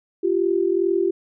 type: tone pair together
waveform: sine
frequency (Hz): 345.9 / 388.3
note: F4 / G4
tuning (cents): -17 / -16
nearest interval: major second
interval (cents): 201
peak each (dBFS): -20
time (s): 0.23-1.11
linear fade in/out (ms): 10
effects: none